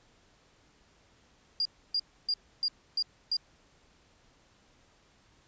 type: tone bursts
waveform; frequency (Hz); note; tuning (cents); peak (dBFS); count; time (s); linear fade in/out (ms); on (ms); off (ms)
sine; 4809; D8; +40; -26; 6; 1.6-3.368; 2; 53; 290
effects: pink hiss -64 dBFS RMS until 5.47 s + resampled to 16000 Hz